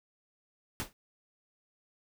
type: noise with exponential decay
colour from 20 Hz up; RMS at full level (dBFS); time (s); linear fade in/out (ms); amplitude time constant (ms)
pink; -31; 0.8-0.93; 0; 27
effects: none